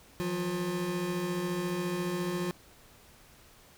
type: tone cluster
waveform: square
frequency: 165.4 / 179.8 / 354.6 Hz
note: E3 / F#3 / F4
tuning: +6 / -49 / +26 cents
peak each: -40 / -35 / -34 dBFS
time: 0.2-2.51 s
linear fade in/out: 0 ms
effects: pink hiss -57 dBFS RMS until 3.77 s